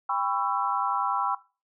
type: chord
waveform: sine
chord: C# half-diminished seventh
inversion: second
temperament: just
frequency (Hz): 798.3 / 997.9 / 1108.7 / 1330.5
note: G5 / B5 / C#6 / E6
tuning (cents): +31 / +18 / 0 / +16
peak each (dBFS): -30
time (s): 0.09-1.35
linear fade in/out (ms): 5
effects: noise-tail reverb RT60 0.3 s tail -18 dB re dry

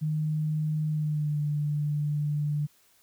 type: tone with pitch glide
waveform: sine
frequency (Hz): 154 to 148.07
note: D#3 to D3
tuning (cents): -17 to +15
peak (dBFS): -25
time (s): 0.01-2.67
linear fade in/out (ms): 20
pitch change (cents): -68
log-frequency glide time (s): 0.88-1.4
effects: white hiss -63 dBFS RMS until 3.02 s

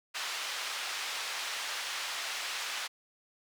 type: band-pass noise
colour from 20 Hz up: white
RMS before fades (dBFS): -37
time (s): 0.14-2.88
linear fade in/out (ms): 20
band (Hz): 870 to 4300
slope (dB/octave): 12
effects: none

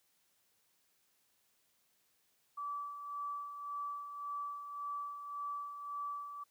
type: tone with tremolo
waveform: sine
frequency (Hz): 1155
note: D6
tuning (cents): -29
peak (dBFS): -37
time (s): 2.57-6.44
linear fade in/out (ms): 10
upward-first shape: sine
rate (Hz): 1.8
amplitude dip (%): 55
effects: white hiss -75 dBFS RMS until 6.5 s + high-pass 60 Hz 12 dB/octave

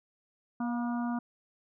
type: harmonic tone with a mistuned harmonic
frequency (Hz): 240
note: B3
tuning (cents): -49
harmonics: 1 / 3 / 4 / 5 / 6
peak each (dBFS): -30 / -40 / -42 / -44 / -46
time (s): 0.6-1.19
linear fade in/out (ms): 5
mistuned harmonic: 3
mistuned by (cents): -28
effects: none

